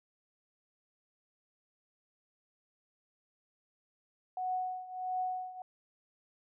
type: tone with tremolo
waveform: sine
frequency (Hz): 739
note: F#5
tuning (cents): -2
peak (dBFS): -30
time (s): 4.37-5.62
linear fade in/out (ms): 2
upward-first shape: triangle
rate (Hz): 1.5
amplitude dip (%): 85
effects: none